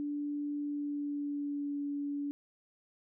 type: tone with pitch glide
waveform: sine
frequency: 291.2 to 286.4 Hz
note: D4 to D4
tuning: -15 to -43 cents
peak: -33 dBFS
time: 0-2.31 s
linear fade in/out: 0 ms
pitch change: -28 cents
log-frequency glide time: 0.6-1.8 s
effects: none